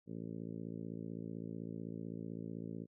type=harmonic tone; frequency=55.8 Hz; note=A1; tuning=25 cents sharp; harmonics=2 / 3 / 4 / 5 / 6 / 7 / 8 / 9 / 10; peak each=-51 / -46 / -47 / -49 / -54 / -53 / -55 / -61 / -64 dBFS; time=0.06-2.87 s; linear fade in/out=50 ms; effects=none